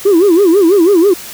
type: tone with vibrato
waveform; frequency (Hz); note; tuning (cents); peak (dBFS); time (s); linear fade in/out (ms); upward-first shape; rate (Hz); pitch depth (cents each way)
sine; 365.8; F#4; -20; -3; 0.05-1.14; 10; sine; 6.1; 220
effects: tanh soft clip ceiling -3 dBFS + white hiss -29 dBFS RMS until 1.33 s